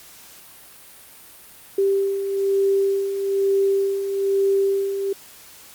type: beating tone pair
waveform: sine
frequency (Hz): 392 / 393.1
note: G4 / G4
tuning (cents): 0 / +5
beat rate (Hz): 1.1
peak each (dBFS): -26 / -18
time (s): 1.78-5.13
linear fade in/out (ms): 5
effects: white hiss -45 dBFS RMS until 5.74 s + Opus 48 kbps